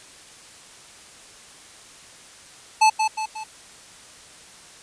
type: tone with echo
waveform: square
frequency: 871 Hz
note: A5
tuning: 18 cents flat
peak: -13 dBFS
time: 2.81-2.9 s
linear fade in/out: 10 ms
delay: 180 ms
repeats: 3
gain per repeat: -6 dB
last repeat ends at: 3.44 s
effects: white hiss -46 dBFS RMS until 4.82 s + resampled to 22050 Hz